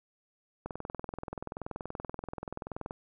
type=click train; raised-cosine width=1 ms; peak=-23 dBFS; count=48; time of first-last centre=0.66-2.909 s; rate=20.9 Hz; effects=none